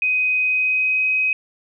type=tone with pitch glide; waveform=sine; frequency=2509 to 2526 Hz; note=D#7 to D#7; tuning=+14 to +26 cents; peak=-16 dBFS; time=0.02-1.33 s; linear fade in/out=2 ms; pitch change=+12 cents; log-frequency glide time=0.39-1.08 s; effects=none